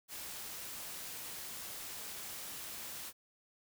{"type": "noise", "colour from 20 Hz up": "white", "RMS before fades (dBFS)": -45, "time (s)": [0.08, 3.13], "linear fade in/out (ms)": 50, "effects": []}